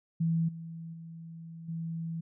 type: tone with level steps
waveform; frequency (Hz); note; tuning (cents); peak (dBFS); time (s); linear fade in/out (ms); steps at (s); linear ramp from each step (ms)
sine; 164.7; E3; -1; -25 / -39 / -42 / -33; 0.2-2.21; 10; 0.48 / 0.93 / 1.68; 10
effects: none